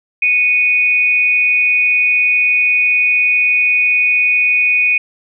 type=tone pair together; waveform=sine; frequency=2213 / 2481 Hz; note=C#7 / D#7; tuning=-3 / -6 cents; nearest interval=major second; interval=197 cents; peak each=-20 / -10 dBFS; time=0.22-4.98 s; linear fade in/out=5 ms; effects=none